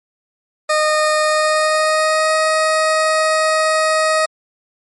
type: tone with pitch glide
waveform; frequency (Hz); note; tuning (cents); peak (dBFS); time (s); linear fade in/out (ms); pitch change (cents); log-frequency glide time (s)
20% pulse; 614 to 629.1; D#5 to D#5; -23 to +19; -8; 0.69-4.26; 10; +42; 1.2-2.35
effects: MP3 48 kbps